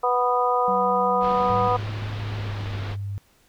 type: harmonic tone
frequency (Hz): 246.8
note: B3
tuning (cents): -1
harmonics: 2 / 3 / 4 / 5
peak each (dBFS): -24 / -24 / -24 / -24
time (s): 0.03-1.77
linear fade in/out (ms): 10
type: tone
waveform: triangle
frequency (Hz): 190.6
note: G3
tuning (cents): -48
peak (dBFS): -28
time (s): 0.68-1.68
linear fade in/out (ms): 0
type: low-pass noise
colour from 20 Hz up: pink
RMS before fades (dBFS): -36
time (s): 1.2-2.97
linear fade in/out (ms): 50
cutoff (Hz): 4000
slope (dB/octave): 24
type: tone with pitch glide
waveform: sine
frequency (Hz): 104.9 to 99.82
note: G#2 to G2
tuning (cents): +18 to +32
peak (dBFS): -27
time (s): 1.5-3.18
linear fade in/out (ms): 0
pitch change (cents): -86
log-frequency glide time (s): 2.3-2.83
effects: pink hiss -60 dBFS RMS until 3.48 s